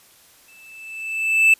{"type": "tone with exponential growth", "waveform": "triangle", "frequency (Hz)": 2637, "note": "E7", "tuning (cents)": 0, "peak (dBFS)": -7, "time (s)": [0.48, 1.54], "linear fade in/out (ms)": 5, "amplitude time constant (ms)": 230, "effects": ["white hiss -52 dBFS RMS until 1.59 s", "resampled to 32000 Hz"]}